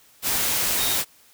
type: tone in noise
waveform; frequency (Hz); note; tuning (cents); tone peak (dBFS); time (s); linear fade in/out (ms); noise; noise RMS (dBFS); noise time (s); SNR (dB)
sine; 3729; A#7; 0; -28; 0.76-0.98; 50; white; -23; 0.22-1.05; -8
effects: white hiss -55 dBFS RMS until 1.33 s